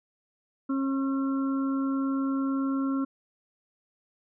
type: harmonic tone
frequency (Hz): 270.9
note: C#4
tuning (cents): -40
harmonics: 1 / 2 / 4 / 5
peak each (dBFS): -25 / -42 / -40 / -39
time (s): 0.69-3.05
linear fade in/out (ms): 10
effects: none